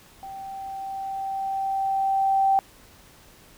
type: tone with level ramp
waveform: sine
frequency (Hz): 778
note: G5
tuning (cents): -13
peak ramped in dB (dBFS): -35 to -16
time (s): 0.23-2.59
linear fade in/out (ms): 0
effects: pink hiss -52 dBFS RMS until 3.57 s